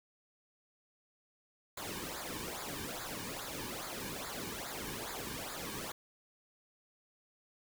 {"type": "noise with flanger", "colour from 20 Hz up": "pink", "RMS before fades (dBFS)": -42, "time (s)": [1.77, 5.92], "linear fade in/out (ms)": 5, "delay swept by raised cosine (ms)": [0.34, 1.54], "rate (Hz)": 2.4, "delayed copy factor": -0.75, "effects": []}